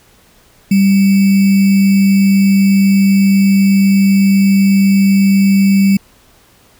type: tone with sample-and-hold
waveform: sine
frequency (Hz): 196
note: G3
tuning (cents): 0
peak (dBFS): -6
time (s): 0.71-5.97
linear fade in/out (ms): 5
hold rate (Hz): 2450
effects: pink hiss -48 dBFS RMS until 6.79 s